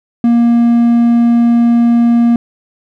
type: tone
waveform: triangle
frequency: 235.5 Hz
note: A#3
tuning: 18 cents sharp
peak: -4 dBFS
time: 0.24-2.36 s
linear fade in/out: 2 ms
effects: none